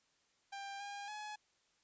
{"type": "tone with pitch steps", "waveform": "sawtooth", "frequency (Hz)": [794, 808, 845], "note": ["G5", "G#5", "G#5"], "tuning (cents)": [22, -48, 30], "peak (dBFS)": -40, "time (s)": [0.52, 1.36], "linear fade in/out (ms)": 10, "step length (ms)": 280, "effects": ["white hiss -75 dBFS RMS until 1.83 s", "resampled to 16000 Hz"]}